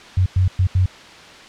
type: tone bursts at uneven times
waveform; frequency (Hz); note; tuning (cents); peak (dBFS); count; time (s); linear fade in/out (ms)
sine; 92.5; F#2; 0; -12; 4; 0.17-0.26 / 0.36-0.48 / 0.59-0.67 / 0.75-0.86; 5
effects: white hiss -40 dBFS RMS until 1.48 s + low-pass 4000 Hz 12 dB/octave